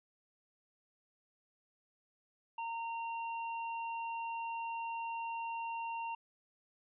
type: tone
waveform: square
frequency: 920 Hz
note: A#5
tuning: 23 cents flat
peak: -38 dBFS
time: 2.58-6.15 s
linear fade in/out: 5 ms
effects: resampled to 8000 Hz